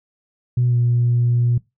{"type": "tone with pitch glide", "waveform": "sine", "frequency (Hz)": [122.9, 120.3], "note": ["B2", "B2"], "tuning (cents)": [-8, -45], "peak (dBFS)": -13, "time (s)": [0.57, 1.58], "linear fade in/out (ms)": 5, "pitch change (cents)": -37, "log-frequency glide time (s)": [0.67, 0.76], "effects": ["noise-tail reverb RT60 0.2 s tail -21 dB re dry", "tanh soft clip ceiling -10 dBFS"]}